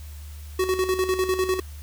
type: tone with tremolo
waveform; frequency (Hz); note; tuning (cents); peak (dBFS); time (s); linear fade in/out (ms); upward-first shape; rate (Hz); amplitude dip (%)
square; 372.9; F#4; +14; -20; 0.59-1.6; 5; square; 10; 60
effects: added 74 Hz sine -36 dBFS peak until 1.82 s + white hiss -50 dBFS RMS until 1.82 s